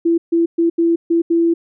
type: tone bursts at uneven times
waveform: sine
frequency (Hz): 335.4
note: E4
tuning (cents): +30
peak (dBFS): -11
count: 6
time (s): 0.05-0.18 / 0.32-0.46 / 0.58-0.7 / 0.78-0.96 / 1.1-1.22 / 1.3-1.54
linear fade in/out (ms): 10
effects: none

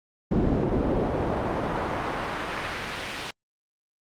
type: noise with band-pass filter sweep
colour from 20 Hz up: brown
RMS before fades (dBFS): -27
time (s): 0.31-3.31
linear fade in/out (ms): 5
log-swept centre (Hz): 270 to 3500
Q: 0.85
effects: Opus 48 kbps

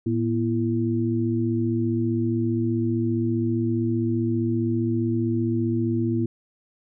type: tone cluster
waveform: sine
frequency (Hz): 112.1 / 240.3 / 335.5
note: A2 / B3 / E4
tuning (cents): +33 / -47 / +31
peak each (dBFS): -25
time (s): 0.06-6.26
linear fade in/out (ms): 5
effects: none

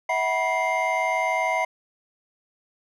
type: tone cluster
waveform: triangle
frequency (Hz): 647 / 747 / 974 / 2099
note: E5 / F#5 / B5 / C7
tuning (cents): -32 / +16 / -24 / +5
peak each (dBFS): -25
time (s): 0.09-1.65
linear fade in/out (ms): 5
effects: none

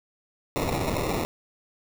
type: noise with sample-and-hold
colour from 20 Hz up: white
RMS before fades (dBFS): -27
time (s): 0.56-1.25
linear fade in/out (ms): 0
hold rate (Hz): 1575
effects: none

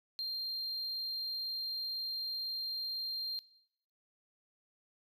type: tone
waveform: triangle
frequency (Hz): 4186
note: C8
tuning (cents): 0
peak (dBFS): -33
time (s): 0.19-3.39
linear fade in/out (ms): 0
effects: noise-tail reverb RT60 0.8 s tail -21 dB re dry + tanh soft clip ceiling -31 dBFS

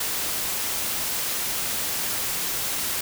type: noise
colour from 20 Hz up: white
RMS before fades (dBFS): -27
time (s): 0-3.01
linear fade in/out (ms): 5
effects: none

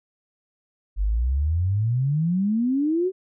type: exponential sweep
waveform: sine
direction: up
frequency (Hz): 46.61 to 386.8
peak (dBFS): -19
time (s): 0.96-3.12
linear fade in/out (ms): 50
effects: none

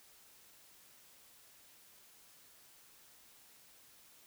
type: silence
effects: white hiss -62 dBFS RMS until 4.26 s

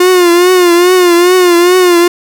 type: tone with vibrato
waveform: 45% pulse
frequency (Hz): 356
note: F4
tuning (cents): +33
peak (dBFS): -4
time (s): 0-2.08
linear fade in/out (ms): 5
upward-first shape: triangle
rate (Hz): 2.4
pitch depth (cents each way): 78
effects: none

